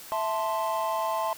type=chord; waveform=triangle; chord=A minor; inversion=second; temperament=equal; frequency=659.3 / 880 / 1046.5 Hz; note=E5 / A5 / C6; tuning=0 / 0 / 0 cents; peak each=-28 dBFS; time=0.12-1.33 s; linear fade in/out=0 ms; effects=tanh soft clip ceiling -15 dBFS + white hiss -45 dBFS RMS until 1.37 s